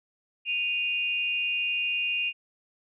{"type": "tone pair together", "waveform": "sine", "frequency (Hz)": [2482, 2794], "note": ["D#7", "F7"], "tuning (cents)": [-5, 0], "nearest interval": "major second", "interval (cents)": 205, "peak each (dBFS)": -28, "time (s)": [0.45, 2.33], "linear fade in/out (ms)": 50, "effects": []}